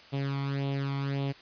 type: tone with flanger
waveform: sawtooth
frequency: 138.59 Hz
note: C#3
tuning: in tune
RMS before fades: -31 dBFS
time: 0.12-1.33 s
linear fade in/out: 20 ms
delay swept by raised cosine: 0.3 to 0.92 ms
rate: 1.8 Hz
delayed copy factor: +0.7
effects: white hiss -52 dBFS RMS until 1.41 s + resampled to 11025 Hz